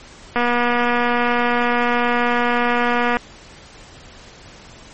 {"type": "click train", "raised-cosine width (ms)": 0.5, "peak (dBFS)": -4, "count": 678, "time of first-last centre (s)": [0.36, 3.169], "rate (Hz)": 241, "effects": ["pink hiss -42 dBFS RMS until 4.93 s", "MP3 32 kbps"]}